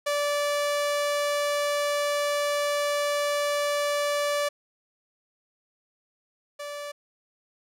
sawtooth tone pair in turn, 581 / 581 Hz, D5 / D5, -19 / -19 cents, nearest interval unison, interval 0 cents, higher neither, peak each -20 / -30 dBFS, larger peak first, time 0.06-4.49 / 6.59-6.92 s, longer first, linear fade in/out 10 ms, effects low-pass 12000 Hz 12 dB/octave

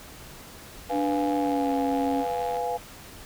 sine chord, F diminished, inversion second, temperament equal, 493.9 / 698.5 / 830.6 Hz, Cb5 / F5 / Ab5, 0 / 0 / 0 cents, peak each -30 dBFS, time 0.89-2.78 s, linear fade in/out 20 ms
click train, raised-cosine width 0.3 ms, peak -26 dBFS, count 144, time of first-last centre 0.9-2.569 s, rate 85.7 Hz
sine tone with pitch glide, 293.7 to 275.6 Hz, D4 to C#4, 0 to -10 cents, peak -25 dBFS, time 0.91-2.25 s, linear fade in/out 50 ms, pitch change -110 cents, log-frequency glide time 1.34-1.74 s
effects pink hiss -45 dBFS RMS until 3.25 s

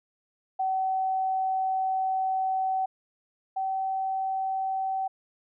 sine tone pair in turn, 760 / 766.2 Hz, F#5 / G5, +46 / -40 cents, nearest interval unison, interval 14 cents, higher second, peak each -24 / -26 dBFS, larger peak first, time 0.59-2.86 / 3.56-5.08 s, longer first, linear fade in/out 10 ms, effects none

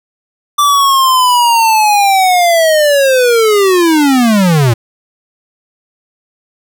square linear sweep, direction down, 1174 to 110 Hz, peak -7 dBFS, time 0.58-4.74 s, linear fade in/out 10 ms, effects none

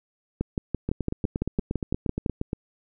two click trains, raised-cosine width 3 ms, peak -14 / -12 dBFS, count 15 / 12, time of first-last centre 0.89-2.531 / 0.41-2.262 s, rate 8.53 / 5.94 Hz, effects none

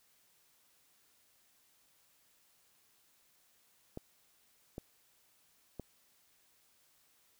clicks, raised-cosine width 2 ms, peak -28 dBFS, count 3, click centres 3.974 / 4.781 / 5.797 s, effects white hiss -70 dBFS RMS until 7.39 s

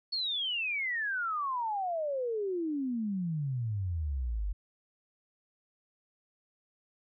sine exponential sweep, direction down, 4435 to 46.25 Hz, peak -30 dBFS, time 0.12-4.53 s, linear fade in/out 10 ms, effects none

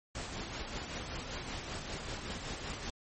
pink noise with tremolo, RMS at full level -39 dBFS, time 0.15-2.9 s, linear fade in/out 2 ms, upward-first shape sine, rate 5.2 Hz, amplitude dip 40%, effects MP3 32 kbps

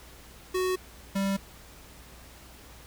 square tone pair in turn, 370 / 196 Hz, F#4 / G3, 0 / 0 cents, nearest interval major seventh, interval 1100 cents, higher first, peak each -26 dBFS, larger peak neither, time 0.54-0.76 / 1.15-1.37 s, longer neither, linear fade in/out 10 ms, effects added 60 Hz sine -52 dBFS peak until 2.86 s + pink hiss -51 dBFS RMS until 2.86 s

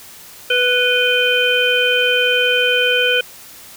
harmonic tone with a mistuned harmonic, 493.9 Hz, B4, in tune, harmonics 1 / 3 / 5 / 6, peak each -18 / -18 / -18 / -18 dBFS, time 0.5-3.21 s, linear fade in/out 5 ms, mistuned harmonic 6, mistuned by +72 cents, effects white hiss -39 dBFS RMS until 3.76 s

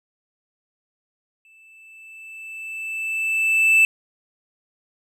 triangle tone with exponential growth, 2641 Hz, E7, 3 cents sharp, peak -9 dBFS, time 1.45-3.85 s, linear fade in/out 1 ms, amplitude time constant 520 ms, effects none

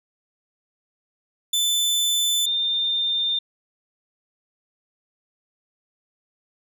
sawtooth / sine tone pair in turn, 3520 / 3609 Hz, A7 / A7, 0 / +43 cents, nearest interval unison, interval 43 cents, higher second, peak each -16 / -20 dBFS, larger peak first, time 1.53-2.46 / 2.46-3.39 s, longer neither, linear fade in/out 5 ms, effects none

